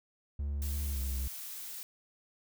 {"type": "tone with pitch glide", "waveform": "triangle", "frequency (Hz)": [71.4, 65.85], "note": ["D2", "C2"], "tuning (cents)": [-48, 12], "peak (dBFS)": -30, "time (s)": [0.39, 1.28], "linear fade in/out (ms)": 5, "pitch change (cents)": -140, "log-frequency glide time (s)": [0.92, 0.97]}
{"type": "noise", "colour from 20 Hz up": "blue", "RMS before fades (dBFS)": -43, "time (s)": [0.62, 1.83], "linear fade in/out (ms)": 0}
{"effects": []}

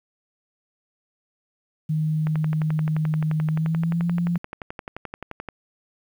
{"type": "tone with pitch glide", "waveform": "sine", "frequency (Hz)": [155.56, 172.6], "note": ["D#3", "F3"], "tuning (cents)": [0, -20], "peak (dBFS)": -20, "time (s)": [1.89, 4.38], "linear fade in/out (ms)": 10, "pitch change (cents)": 180, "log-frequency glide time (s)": [3.49, 4.09]}
{"type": "click train", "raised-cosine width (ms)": 0.5, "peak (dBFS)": -18, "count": 38, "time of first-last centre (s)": [2.27, 5.487], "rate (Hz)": 11.5}
{"effects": ["9-bit"]}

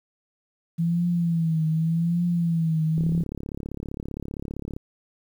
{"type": "tone with vibrato", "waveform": "sine", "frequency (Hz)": 165.9, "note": "E3", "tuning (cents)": 11, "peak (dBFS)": -20, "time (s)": [0.78, 3.24], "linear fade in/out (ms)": 20, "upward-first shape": "triangle", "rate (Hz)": 0.85, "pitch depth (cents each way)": 96}
{"type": "click train", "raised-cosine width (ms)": 3, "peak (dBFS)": -20, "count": 64, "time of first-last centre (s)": [2.98, 4.765], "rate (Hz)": 35.3}
{"effects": ["9-bit"]}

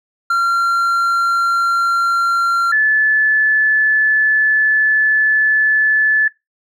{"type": "tone pair in turn", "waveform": ["triangle", "sine"], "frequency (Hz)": [1376, 1733.6], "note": ["F6", "A6"], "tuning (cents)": [-26, -26], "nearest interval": "major third", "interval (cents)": 400, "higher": "second", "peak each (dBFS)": -10, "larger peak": "neither", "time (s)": [[0.3, 2.72], [2.72, 6.28]], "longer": "second", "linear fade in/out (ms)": 5, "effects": ["noise-tail reverb RT60 0.2 s tail -20 dB re dry"]}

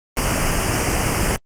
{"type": "band-stop noise", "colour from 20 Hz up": "pink", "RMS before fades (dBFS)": -19, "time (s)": [0.17, 1.36], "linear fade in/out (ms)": 0, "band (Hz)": [3100, 4700], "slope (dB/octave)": 96, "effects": ["low-pass 11000 Hz 12 dB/octave", "Opus 24 kbps"]}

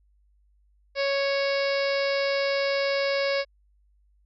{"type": "harmonic tone", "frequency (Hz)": 554.4, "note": "C#5", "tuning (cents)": 0, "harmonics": [1, 2, 3, 4, 5, 6, 7, 8, 9, 10], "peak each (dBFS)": [-24, -36, -34, -32, -38, -44, -39, -38, -36, -45], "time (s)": [0.95, 3.45], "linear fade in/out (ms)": 50, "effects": ["added 50 Hz sine -60 dBFS peak until 4.25 s"]}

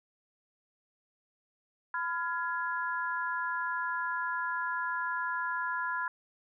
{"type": "chord", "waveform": "sine", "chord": "F diminished", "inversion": "second", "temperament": "just", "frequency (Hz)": [1005.8, 1396.9, 1676.3], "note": ["Cb6", "F6", "Ab6"], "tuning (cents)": [31, 0, 16], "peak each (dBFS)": [-34, -35, -36], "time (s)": [1.94, 6.08], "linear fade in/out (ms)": 2, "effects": []}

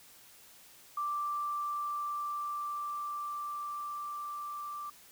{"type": "tone with level ramp", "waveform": "sine", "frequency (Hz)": 1174.7, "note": "D6", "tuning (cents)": 0, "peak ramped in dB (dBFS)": [-31, -38], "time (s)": [0.97, 4.9], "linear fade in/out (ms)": 5, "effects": ["white hiss -57 dBFS RMS until 5.11 s"]}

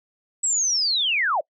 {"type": "linear sweep", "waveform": "sine", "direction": "down", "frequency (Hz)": [7902, 526], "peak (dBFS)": -19, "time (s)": [0.43, 1.41], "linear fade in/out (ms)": 10, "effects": ["noise-tail reverb RT60 0.1 s tail -26 dB re dry"]}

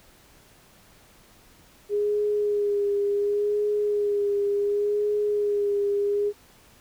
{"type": "tone with vibrato", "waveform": "sine", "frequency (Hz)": 410.8, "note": "G#4", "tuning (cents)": -19, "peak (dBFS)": -21, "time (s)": [1.89, 6.33], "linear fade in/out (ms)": 50, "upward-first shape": "sine", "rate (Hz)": 0.69, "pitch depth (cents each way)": 26, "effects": ["pink hiss -55 dBFS RMS until 6.8 s"]}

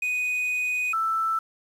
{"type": "tone pair in turn", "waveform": ["triangle", "sine"], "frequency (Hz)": [2489, 1324.2], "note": ["D#7", "E6"], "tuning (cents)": [0, 7], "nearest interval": "major seventh", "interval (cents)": 1093, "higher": "first", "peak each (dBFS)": -22, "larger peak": "neither", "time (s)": [[0.02, 0.93], [0.93, 1.39]], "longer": "first", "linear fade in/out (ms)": 5, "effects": ["resampled to 32000 Hz", "8-bit"]}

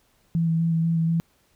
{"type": "tone with vibrato", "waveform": "sine", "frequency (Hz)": 164.81, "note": "E3", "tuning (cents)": 0, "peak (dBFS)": -19, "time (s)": [0.35, 1.2], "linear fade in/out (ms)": 0, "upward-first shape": "square", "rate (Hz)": 4.1, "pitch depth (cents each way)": 14, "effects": ["pink hiss -64 dBFS RMS until 1.55 s"]}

